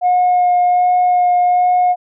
sine tone with vibrato, 719 Hz, F#5, 50 cents flat, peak -8 dBFS, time 0.01-1.96 s, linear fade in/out 50 ms, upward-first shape sine, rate 1.3 Hz, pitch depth 10 cents each way, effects tanh soft clip ceiling -7 dBFS

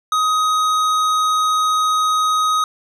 sine tone with hard clipping, 1257 Hz, D#6, 17 cents sharp, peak -16 dBFS, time 0.12-2.64 s, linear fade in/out 2 ms, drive 12 dB, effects none

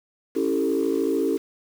sine chord, A dominant seventh, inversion first, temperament equal with one note detuned, 277.2 / 329.6 / 392 / 446.1 Hz, C#4 / E4 / G4 / A4, 0 / 0 / 0 / +24 cents, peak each -25 dBFS, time 0.35-1.38 s, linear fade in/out 20 ms, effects tanh soft clip ceiling -13 dBFS + 7-bit

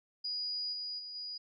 sine tone with level steps, 4904 Hz, D#8, 26 cents flat, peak -34 / -37 / -42 / -39 dBFS, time 0.24-1.38 s, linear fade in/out 10 ms, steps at 0.72 / 0.98 / 1.14 s, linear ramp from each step 20 ms, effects none

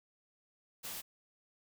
white noise, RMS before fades -43 dBFS, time 0.83-1.02 s, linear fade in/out 20 ms, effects none

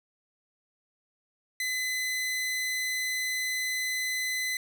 sawtooth tone, 2020 Hz, B6, 39 cents sharp, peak -25 dBFS, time 1.6-4.57 s, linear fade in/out 2 ms, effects none

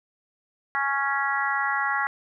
harmonic tone, 277.2 Hz, C#4, in tune, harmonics 3 / 4 / 5 / 6 / 7, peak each -29 / -29 / -29 / -29 / -29 dBFS, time 0.75-2.07 s, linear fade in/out 0 ms, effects none

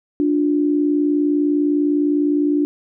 sine tone pair together, 294.2 / 354.1 Hz, D4 / F4, +3 / +24 cents, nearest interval minor third, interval 321 cents, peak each -15 / -22 dBFS, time 0.2-2.65 s, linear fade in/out 0 ms, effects none

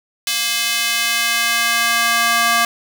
square tone with high-pass filter sweep, 233.1 Hz, A#3, in tune, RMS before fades -17 dBFS, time 0.27-2.65 s, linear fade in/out 2 ms, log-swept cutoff 3100 to 1100 Hz, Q 1.1, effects none

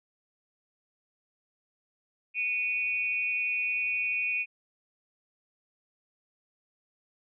sine tone with amplitude modulation, 2472 Hz, D#7, 12 cents flat, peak -23 dBFS, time 2.34-4.46 s, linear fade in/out 50 ms, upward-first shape sine, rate 217 Hz, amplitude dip 80%, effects none

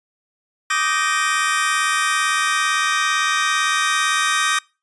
sawtooth chord, Eb major seventh, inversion third, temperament just, 1166.7 / 1244.5 / 1555.6 / 1866.8 Hz, D6 / Eb6 / G6 / Bb6, -12 / 0 / -14 / +2 cents, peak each -19 dBFS, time 0.7-4.59 s, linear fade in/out 5 ms, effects noise-tail reverb RT60 0.3 s tail -25 dB re dry + resampled to 22050 Hz

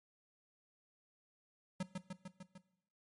square tone with echo, 185 Hz, F#3, in tune, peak -36 dBFS, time 1.8-1.83 s, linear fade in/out 5 ms, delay 150 ms, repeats 5, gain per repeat -3 dB, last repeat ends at 2.58 s, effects noise-tail reverb RT60 0.8 s tail -17 dB re dry + MP3 48 kbps

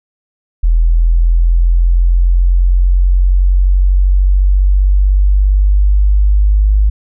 sine linear sweep, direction up, 41.2 to 51.3 Hz, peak -6 dBFS, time 0.63-6.9 s, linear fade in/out 10 ms, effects none

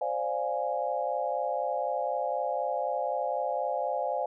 sine chord, D half-diminished seventh, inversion third, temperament equal, 523.3 / 587.3 / 698.5 / 830.6 Hz, C5 / D5 / F5 / Ab5, 0 / 0 / 0 / 0 cents, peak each -33 dBFS, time 0.01-4.26 s, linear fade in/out 5 ms, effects none

